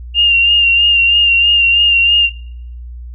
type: tone with vibrato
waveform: sine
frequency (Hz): 2794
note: F7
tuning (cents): 0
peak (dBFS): -7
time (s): 0.14-2.3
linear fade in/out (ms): 50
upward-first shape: sine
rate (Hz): 3.1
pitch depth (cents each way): 31
effects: noise-tail reverb RT60 0.7 s tail -24 dB re dry + added 60 Hz sine -26 dBFS peak until 3.14 s